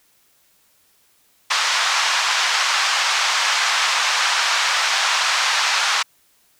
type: band-pass noise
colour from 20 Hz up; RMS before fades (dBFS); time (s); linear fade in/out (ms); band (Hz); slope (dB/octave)
pink; -19; 1.5-6.03; 10; 920 to 6400; 24
effects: white hiss -59 dBFS RMS until 6.59 s